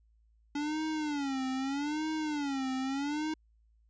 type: tone with vibrato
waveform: square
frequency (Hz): 286.2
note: D4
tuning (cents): -45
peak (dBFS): -32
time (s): 0.55-3.34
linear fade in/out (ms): 5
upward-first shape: sine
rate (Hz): 0.8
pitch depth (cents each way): 160
effects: added 55 Hz sine -63 dBFS peak until 3.89 s + resampled to 16000 Hz